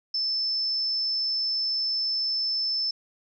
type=tone; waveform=sine; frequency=5274 Hz; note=E8; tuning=in tune; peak=-24 dBFS; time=0.14-2.91 s; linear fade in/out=5 ms; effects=none